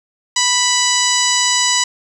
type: harmonic tone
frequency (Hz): 987.8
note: B5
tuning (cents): 0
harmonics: 1 / 2 / 3 / 4 / 5 / 6 / 7 / 8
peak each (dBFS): -21 / -21 / -21 / -21 / -21 / -21 / -21 / -21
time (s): 0.36-1.84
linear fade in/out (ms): 5
effects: 7-bit